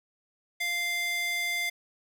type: tone with high-pass filter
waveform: square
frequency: 696 Hz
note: F5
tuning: 6 cents flat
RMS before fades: -30 dBFS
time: 0.6-1.7 s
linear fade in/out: 10 ms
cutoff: 2000 Hz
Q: 2
effects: none

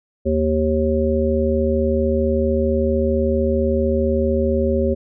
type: harmonic tone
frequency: 77.78 Hz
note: D#2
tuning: in tune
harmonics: 1 / 3 / 5 / 7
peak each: -21 / -21 / -21 / -21 dBFS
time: 0.25-4.95 s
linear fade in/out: 20 ms
effects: none

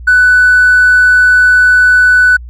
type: tone with hard clipping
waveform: sine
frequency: 1492 Hz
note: F#6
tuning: 14 cents sharp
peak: -4 dBFS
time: 0.07-2.37 s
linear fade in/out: 10 ms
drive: 1 dB
effects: added 60 Hz sine -25 dBFS peak until 2.49 s + Opus 48 kbps

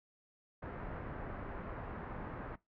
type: low-pass noise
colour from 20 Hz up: pink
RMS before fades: -44 dBFS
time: 0.62-2.56 s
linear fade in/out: 10 ms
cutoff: 1700 Hz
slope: 24 dB/octave
effects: noise-tail reverb RT60 0.2 s tail -21 dB re dry

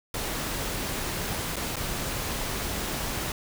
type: noise with dropouts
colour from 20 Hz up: pink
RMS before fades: -31 dBFS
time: 0.14-3.32 s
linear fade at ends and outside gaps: 2 ms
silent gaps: 1.559-1.565 / 1.758-1.766 s
effects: none

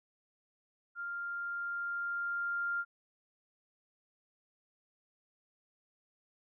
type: tone with level ramp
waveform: sine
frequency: 1396.9 Hz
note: F6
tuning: in tune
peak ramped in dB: -37 to -31 dBFS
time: 0.95-2.85 s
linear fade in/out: 50 ms
effects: none

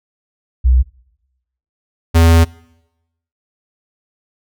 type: tone pair in turn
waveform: sine / square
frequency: 62.8 / 82.91 Hz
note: B1 / E2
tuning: +30 / +11 cents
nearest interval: perfect fourth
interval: 481 cents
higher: second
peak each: -7 dBFS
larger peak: neither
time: 0.64-0.83 / 2.14-2.45 s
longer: second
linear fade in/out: 20 ms
effects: noise-tail reverb RT60 0.9 s tail -24 dB re dry

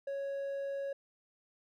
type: tone with hard clipping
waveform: sine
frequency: 554 Hz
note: C#5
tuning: 1 cent flat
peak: -36 dBFS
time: 0.07-0.93 s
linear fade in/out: 5 ms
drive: 3 dB
effects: none

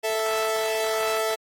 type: tone pair together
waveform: sawtooth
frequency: 440 / 659.3 Hz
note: A4 / E5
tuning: 0 / 0 cents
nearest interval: perfect fifth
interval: 700 cents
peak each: -22 dBFS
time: 0.03-1.36 s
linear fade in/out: 20 ms
effects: AAC 64 kbps

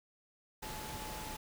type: tone in noise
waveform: sine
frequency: 862 Hz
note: A5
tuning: 36 cents flat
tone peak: -47 dBFS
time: 0.62-1.37 s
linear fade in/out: 10 ms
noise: pink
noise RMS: -44 dBFS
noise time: 0.62-1.37 s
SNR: -6 dB
effects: none

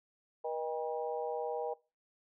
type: harmonic tone with a mistuned harmonic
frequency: 160 Hz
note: D#3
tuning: 49 cents sharp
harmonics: 3 / 4 / 5 / 6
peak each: -37 / -40 / -40 / -46 dBFS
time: 0.44-1.74 s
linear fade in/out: 10 ms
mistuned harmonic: 4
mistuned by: -60 cents
effects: noise-tail reverb RT60 0.3 s tail -22 dB re dry

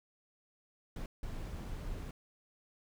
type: noise bursts at uneven times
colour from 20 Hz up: brown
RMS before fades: -41 dBFS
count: 2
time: 0.96-1.06 / 1.23-2.11 s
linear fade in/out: 2 ms
effects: none

